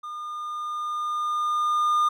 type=tone with level ramp; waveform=triangle; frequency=1213 Hz; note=D#6; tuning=44 cents flat; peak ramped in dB=-31 to -16 dBFS; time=0.03-2.09 s; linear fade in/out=10 ms; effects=none